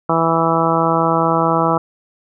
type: harmonic tone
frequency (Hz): 164.6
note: E3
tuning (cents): -2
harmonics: 1 / 2 / 3 / 4 / 5 / 6 / 7 / 8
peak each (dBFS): -21 / -21 / -21 / -21 / -21 / -21 / -21 / -21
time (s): 0.09-1.78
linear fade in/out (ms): 5
effects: none